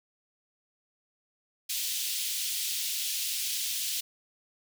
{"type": "high-pass noise", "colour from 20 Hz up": "pink", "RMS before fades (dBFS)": -32, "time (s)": [1.69, 4.01], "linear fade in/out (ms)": 10, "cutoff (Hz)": 3000, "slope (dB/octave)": 24, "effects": []}